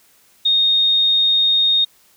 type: tone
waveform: sine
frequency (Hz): 3700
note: A#7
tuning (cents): -14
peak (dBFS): -12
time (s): 0.45-1.85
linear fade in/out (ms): 10
effects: white hiss -54 dBFS RMS until 2.16 s